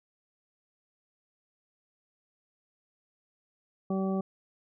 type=harmonic tone; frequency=191.6 Hz; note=G3; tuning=39 cents flat; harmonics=1 / 2 / 3 / 4 / 6; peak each=-28 / -34 / -38 / -40 / -44 dBFS; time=3.9-4.21 s; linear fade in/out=5 ms; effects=none